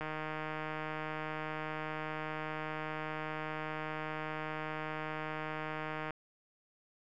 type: click train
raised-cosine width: 0.5 ms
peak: -24 dBFS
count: 946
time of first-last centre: 0.01-6.107 s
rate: 155 Hz
effects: none